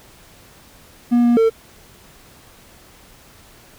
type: tone with pitch steps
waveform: triangle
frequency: 240.1 / 238.4 / 450.5 Hz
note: B3 / A#3 / A4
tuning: -49 / +39 / +41 cents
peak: -9 dBFS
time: 1.11-1.5 s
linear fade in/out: 20 ms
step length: 130 ms
effects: pink hiss -47 dBFS RMS until 3.78 s